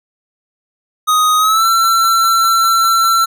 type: tone with pitch glide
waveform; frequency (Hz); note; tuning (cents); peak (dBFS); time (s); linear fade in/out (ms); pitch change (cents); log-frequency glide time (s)
square; 1250 to 1347.5; D#6 to E6; +8 to +38; -10; 1.07-3.26; 20; +130; 1.38-1.66
effects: none